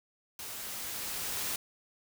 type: noise with level ramp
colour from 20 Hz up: white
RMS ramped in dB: -42 to -34 dBFS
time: 0.39-1.56 s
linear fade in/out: 2 ms
effects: none